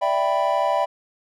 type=chord; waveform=triangle; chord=E minor seventh; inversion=third; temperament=equal; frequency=587.3 / 659.3 / 784 / 987.8 Hz; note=D5 / E5 / G5 / B5; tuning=0 / 0 / 0 / 0 cents; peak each=-22 dBFS; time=0.01-0.86 s; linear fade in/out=20 ms; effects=none